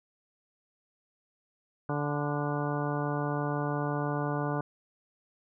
harmonic tone with a mistuned harmonic, 145.9 Hz, D3, 11 cents flat, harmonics 1 / 2 / 3 / 4 / 5 / 6 / 7 / 8 / 10, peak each -32 / -35 / -37 / -38 / -39 / -40 / -40 / -41 / -42 dBFS, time 1.89-4.61 s, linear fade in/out 2 ms, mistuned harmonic 8, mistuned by +23 cents, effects none

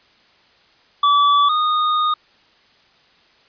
square tone pair in turn, 1151 / 1233 Hz, D6 / D#6, -35 / -16 cents, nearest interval minor second, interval 119 cents, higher second, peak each -12 / -16 dBFS, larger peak first, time 1.03-1.49 / 1.49-2.14 s, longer second, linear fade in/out 5 ms, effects white hiss -54 dBFS RMS until 3.48 s + resampled to 11025 Hz

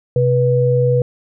sine tone pair together, 129.44 / 488.7 Hz, C3 / B4, -18 / -18 cents, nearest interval octave + major seventh, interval 2300 cents, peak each -14 dBFS, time 0.16-1.02 s, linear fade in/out 2 ms, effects none

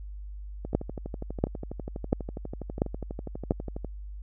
two click trains, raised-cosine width 2 ms, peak -22 / -9 dBFS, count 40 / 5, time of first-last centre 0.65-3.847 / 0.75-3.509 s, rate 12.2 / 1.45 Hz, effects added 50 Hz sine -37 dBFS peak until 4.22 s

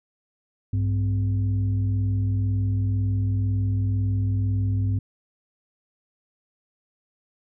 sine tone with frequency modulation, 100 Hz, G2, 35 cents sharp, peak -20 dBFS, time 0.73-4.99 s, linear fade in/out 5 ms, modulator 158 Hz, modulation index 0.45, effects none

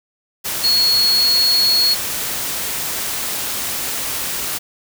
sine tone in noise, 4336 Hz, C#8, 39 cents flat, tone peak -12 dBFS, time 0.63-1.95 s, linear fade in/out 20 ms, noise white, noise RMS -23 dBFS, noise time 0.44-4.59 s, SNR +8 dB, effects none

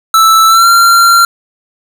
square tone with pitch glide, 1318.5 to 1375.3 Hz, E6 to F6, 0 to -27 cents, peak -4 dBFS, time 0.14-1.25 s, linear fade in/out 2 ms, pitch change +73 cents, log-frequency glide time 0.47-0.68 s, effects none

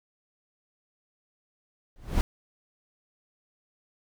brown noise with exponential growth, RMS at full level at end -17 dBFS, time 1.96-2.21 s, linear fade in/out 0 ms, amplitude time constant 53 ms, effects none

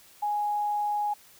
sine tone, 830.6 Hz, G#5, in tune, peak -25 dBFS, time 0.22-1.14 s, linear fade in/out 10 ms, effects white hiss -55 dBFS RMS until 1.39 s

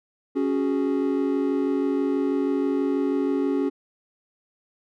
triangle chord, C# suspended fourth, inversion none, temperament just, 277.2 / 369.6 / 415.8 Hz, C#4 / F#4 / G#4, 0 / -2 / +2 cents, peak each -21 / -25 / -26 dBFS, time 0.35-3.7 s, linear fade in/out 20 ms, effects none

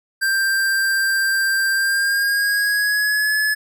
square tone with pitch glide, 1579 to 1712 Hz, G6 to A6, +12 to -48 cents, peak -17 dBFS, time 0.21-3.55 s, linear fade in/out 20 ms, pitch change +140 cents, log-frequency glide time 1.74-3.36 s, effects none

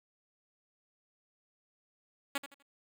5% pulse tone with echo, 280 Hz, C#4, 18 cents sharp, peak -20 dBFS, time 2.35-2.38 s, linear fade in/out 5 ms, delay 82 ms, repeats 3, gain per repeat -11 dB, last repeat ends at 2.626 s, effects none

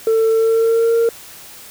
sine tone with pitch glide, 447.3 to 461.7 Hz, A4 to A#4, +28 to -17 cents, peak -9 dBFS, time 0.07-1.09 s, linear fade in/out 2 ms, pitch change +55 cents, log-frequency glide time 0.34-0.96 s, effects tanh soft clip ceiling -10 dBFS + white hiss -38 dBFS RMS until 1.7 s

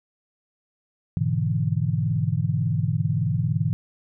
sine chord, E dominant seventh, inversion first, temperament equal, 103.83 / 123.47 / 146.83 / 164.81 Hz, G#2 / B2 / D3 / E3, 0 / 0 / 0 / 0 cents, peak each -26 dBFS, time 1.17-3.73 s, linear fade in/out 0 ms, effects none

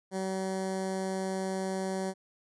15% pulse tone with notch filter, 190 Hz, F#3, 46 cents sharp, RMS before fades -33 dBFS, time 0.11-2.14 s, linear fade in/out 50 ms, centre 2700 Hz, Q 0.83, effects resampled to 24000 Hz

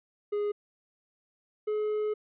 triangle tone pair in turn, 413.7 / 424.8 Hz, G#4 / G#4, -7 / +39 cents, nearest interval unison, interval 46 cents, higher second, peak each -25 dBFS, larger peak neither, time 0.32-0.52 / 1.67-2.14 s, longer second, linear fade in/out 10 ms, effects resampled to 8000 Hz

